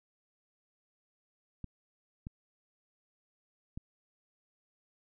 clicks, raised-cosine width 5 ms, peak -28 dBFS, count 3, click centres 1.643 / 2.269 / 3.775 s, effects none

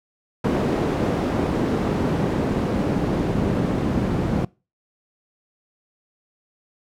pink noise with band-pass filter sweep, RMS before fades -22 dBFS, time 0.44-4.45 s, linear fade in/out 5 ms, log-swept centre 310 to 200 Hz, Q 0.89, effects noise-tail reverb RT60 0.3 s tail -24 dB re dry

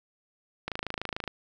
click train, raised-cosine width 0.3 ms, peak -16 dBFS, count 17, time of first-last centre 0.68-1.277 s, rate 26.8 Hz, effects none

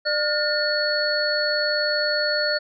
sine tone cluster, 599 / 1432 / 1805 / 4399 Hz, D5 / F6 / A6 / C#8, +34 / +43 / +44 / -14 cents, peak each -24 / -26 / -29 / -24 dBFS, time 0.05-2.59 s, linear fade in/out 20 ms, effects none

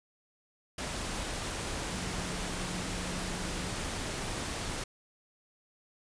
sine tone in noise, 180.8 Hz, F#3, 40 cents flat, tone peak -41 dBFS, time 1.89-3.74 s, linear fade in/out 5 ms, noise pink, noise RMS -36 dBFS, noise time 0.78-4.84 s, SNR -8 dB, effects resampled to 22050 Hz

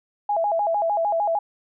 sine tone with vibrato, 740 Hz, F#5, in tune, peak -19 dBFS, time 0.29-1.39 s, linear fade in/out 5 ms, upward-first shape square, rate 6.6 Hz, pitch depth 190 cents each way, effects none

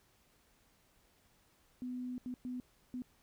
sine tone bursts at uneven times, 250 Hz, B3, 21 cents sharp, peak -38 dBFS, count 4, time 1.82-2.18 / 2.26-2.34 / 2.45-2.6 / 2.94-3.02 s, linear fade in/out 0 ms, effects pink hiss -70 dBFS RMS until 3.22 s

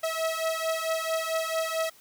sawtooth beating tone pair, 645 / 649.5 Hz, E5 / E5, -38 / -26 cents, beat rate 4.5 Hz, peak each -26 dBFS, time 0.03-1.9 s, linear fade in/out 10 ms, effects white hiss -56 dBFS RMS until 2 s

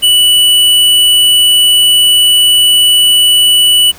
square tone, 2960 Hz, F#7, in tune, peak -5 dBFS, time 0.02-3.92 s, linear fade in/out 20 ms, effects pink hiss -35 dBFS RMS until 3.98 s

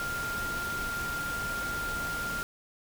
sine tone in noise, 1396.9 Hz, F6, in tune, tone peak -32 dBFS, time 0-2.43 s, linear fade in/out 0 ms, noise pink, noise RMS -38 dBFS, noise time 0-2.43 s, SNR +3 dB, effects none

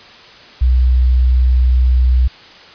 sine tone, 62.7 Hz, B1, 27 cents sharp, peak -8 dBFS, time 0.61-2.28 s, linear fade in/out 10 ms, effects white hiss -39 dBFS RMS until 2.74 s + resampled to 11025 Hz

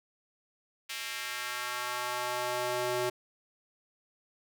square tone with high-pass filter sweep, 123.47 Hz, B2, in tune, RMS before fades -34 dBFS, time 0.89-3.1 s, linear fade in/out 10 ms, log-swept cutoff 2500 to 400 Hz, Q 1.3, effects none

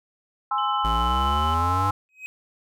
sine chord, Ab augmented, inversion none, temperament equal, 830.6 / 1046.5 / 1318.5 Hz, Ab5 / C6 / E6, 0 / 0 / 0 cents, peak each -26 / -26 / -25 dBFS, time 0.51-1.91 s, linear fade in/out 5 ms
sine tone with tremolo, 3003 Hz, F#7, 25 cents sharp, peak -31 dBFS, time 0.58-1.54 s, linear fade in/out 2 ms, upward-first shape sine, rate 19 Hz, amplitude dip 50%
square exponential sweep, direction up, 54.1 to 100.6 Hz, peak -25 dBFS, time 0.84-1.91 s, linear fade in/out 10 ms
triangle tone with exponential growth, 2528 Hz, D#7, 27 cents sharp, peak -28 dBFS, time 2.09-2.26 s, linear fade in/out 0 ms, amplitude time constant 35 ms
effects none

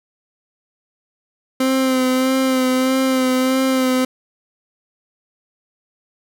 30% pulse tone with vibrato, 260 Hz, C4, 11 cents flat, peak -12 dBFS, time 1.6-4.05 s, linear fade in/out 5 ms, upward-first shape sine, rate 1.6 Hz, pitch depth 26 cents each way, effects none

